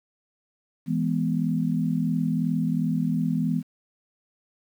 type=chord; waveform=sine; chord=E major; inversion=none; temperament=equal; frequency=164.81 / 207.7 / 246.9 Hz; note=E3 / G#3 / B3; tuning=0 / 0 / 0 cents; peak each=-25 / -28 / -26 dBFS; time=0.86-3.63 s; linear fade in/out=50 ms; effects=9-bit